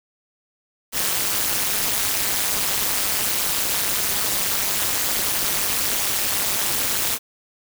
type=noise with amplitude modulation; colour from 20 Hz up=white; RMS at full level=-18 dBFS; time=0.92-7.19 s; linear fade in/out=50 ms; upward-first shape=sine; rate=209 Hz; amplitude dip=100%; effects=none